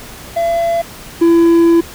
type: tone pair in turn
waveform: triangle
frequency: 676 / 335.9 Hz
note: E5 / E4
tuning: +43 / +33 cents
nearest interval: octave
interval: 1210 cents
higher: first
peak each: -10 / -4 dBFS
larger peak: second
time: 0.36-0.82 / 1.21-1.81 s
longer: second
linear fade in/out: 10 ms
effects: pink hiss -33 dBFS RMS until 1.94 s